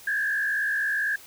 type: tone with frequency modulation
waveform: sine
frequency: 1661.2 Hz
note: G#6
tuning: in tune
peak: -23 dBFS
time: 0.07-1.16 s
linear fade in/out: 5 ms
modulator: 57.9 Hz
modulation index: 1.3
effects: white hiss -48 dBFS RMS until 1.26 s